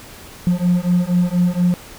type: beating tone pair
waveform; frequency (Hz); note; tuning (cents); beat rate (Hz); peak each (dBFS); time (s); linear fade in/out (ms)
triangle; 175.6 / 179.8; F3 / F#3; +10 / -49; 4.2; -14; 0.47-1.74; 0
effects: tanh soft clip ceiling -7 dBFS + pink hiss -39 dBFS RMS until 1.98 s